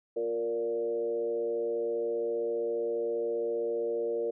sine tone with frequency modulation, 465.4 Hz, A#4, 3 cents flat, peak -28 dBFS, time 0.16-4.31 s, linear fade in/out 10 ms, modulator 115 Hz, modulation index 0.78, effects none

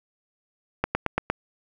slowing click train, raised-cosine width 0.5 ms, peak -7 dBFS, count 5, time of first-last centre 0.84-1.3 s, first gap 110 ms, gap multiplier 1.03, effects 8-bit

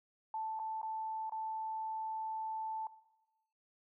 sine tone with dropouts, 880 Hz, A5, in tune, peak -36 dBFS, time 0.34-2.87 s, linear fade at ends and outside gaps 2 ms, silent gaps 0.592-0.597 / 0.816-0.829 / 1.296-1.321 s, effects noise-tail reverb RT60 1.0 s tail -17 dB re dry

